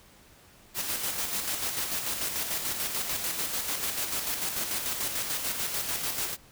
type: noise with tremolo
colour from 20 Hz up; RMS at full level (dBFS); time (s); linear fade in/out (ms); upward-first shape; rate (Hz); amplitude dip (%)
white; -30; 0.74-6.37; 50; square; 6.8; 40
effects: pink hiss -56 dBFS RMS until 6.51 s